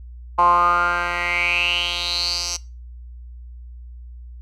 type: tone with band-pass filter sweep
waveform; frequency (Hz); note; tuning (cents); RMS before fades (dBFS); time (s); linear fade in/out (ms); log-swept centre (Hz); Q
10% pulse; 174.61; F3; 0; -20; 0.38-2.57; 10; 970 to 5700; 7.5
effects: noise-tail reverb RT60 0.3 s tail -21 dB re dry + added 60 Hz sine -35 dBFS peak until 4.41 s